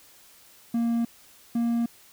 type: tone pair in turn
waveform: triangle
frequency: 233.1 / 234.2 Hz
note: A#3 / A#3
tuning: 0 / +8 cents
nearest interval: unison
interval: 8 cents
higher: second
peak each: -20 dBFS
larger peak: neither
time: 0.74-1.05 / 1.55-1.86 s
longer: neither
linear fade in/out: 5 ms
effects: white hiss -54 dBFS RMS until 2.12 s